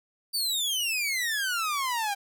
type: exponential sweep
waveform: sawtooth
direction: down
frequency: 4678 to 784 Hz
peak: -23 dBFS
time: 0.33-2.15 s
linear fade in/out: 20 ms
effects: none